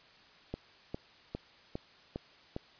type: click train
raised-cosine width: 2 ms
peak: -23 dBFS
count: 6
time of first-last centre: 0.54-2.564 s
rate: 2.47 Hz
effects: white hiss -59 dBFS RMS until 2.79 s + resampled to 11025 Hz